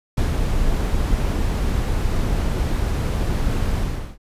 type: noise with ADSR envelope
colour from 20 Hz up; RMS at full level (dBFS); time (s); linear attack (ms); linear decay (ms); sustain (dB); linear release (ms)
brown; -18; 0.17-4.18; 8; 140; -2; 400
effects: resampled to 32000 Hz